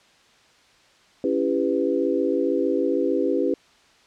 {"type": "chord", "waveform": "sine", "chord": "C# half-diminished seventh", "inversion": "none", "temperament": "just", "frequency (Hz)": [277.2, 332.6, 399.1, 498.9], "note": ["C#4", "E4", "G4", "B4"], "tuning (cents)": [0, 16, 31, 17], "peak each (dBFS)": -25, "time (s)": [1.24, 3.54], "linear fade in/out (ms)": 2, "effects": ["white hiss -56 dBFS RMS until 4.06 s", "low-pass 5000 Hz 12 dB/octave"]}